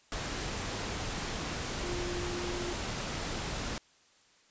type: tone in noise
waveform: sine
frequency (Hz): 352.6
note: F4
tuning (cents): +17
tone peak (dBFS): -37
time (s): 1.83-2.73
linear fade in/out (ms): 0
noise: pink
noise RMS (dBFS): -36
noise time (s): 0.12-3.78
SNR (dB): -4
effects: white hiss -64 dBFS RMS until 4.5 s + resampled to 16000 Hz